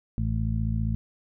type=harmonic tone; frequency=55 Hz; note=A1; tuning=in tune; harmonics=1 / 2 / 3 / 4; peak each=-28 / -27 / -34 / -32 dBFS; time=0.18-0.95 s; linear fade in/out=0 ms; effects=none